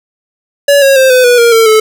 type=tone with pitch steps; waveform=square; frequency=568 / 546.8 / 526.3 / 506.6 / 487.7 / 469.4 / 451.9 / 435 Hz; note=C#5 / C#5 / C5 / B4 / B4 / A#4 / A4 / A4; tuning=+42 / -24 / +10 / +44 / -22 / +12 / +46 / -20 cents; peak=-4 dBFS; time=0.68-1.8 s; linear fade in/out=5 ms; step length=140 ms; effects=none